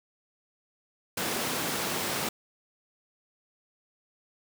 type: high-pass noise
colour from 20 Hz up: pink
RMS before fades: -31 dBFS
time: 1.17-2.29 s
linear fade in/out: 5 ms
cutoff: 200 Hz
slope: 12 dB/octave
effects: none